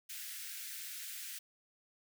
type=high-pass noise; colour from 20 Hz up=white; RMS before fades=-45 dBFS; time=0.09-1.39 s; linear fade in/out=10 ms; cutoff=1500 Hz; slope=48 dB/octave; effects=none